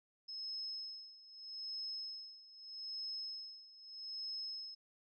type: tone with tremolo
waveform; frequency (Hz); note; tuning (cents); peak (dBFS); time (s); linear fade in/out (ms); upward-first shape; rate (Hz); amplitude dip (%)
sine; 5180; E8; -31; -40; 0.28-4.75; 10; sine; 0.8; 85
effects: none